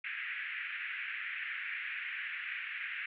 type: band-pass noise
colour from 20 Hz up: pink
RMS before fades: -40 dBFS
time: 0.04-3.06 s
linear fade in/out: 5 ms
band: 1600 to 2600 Hz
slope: 48 dB/octave
effects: none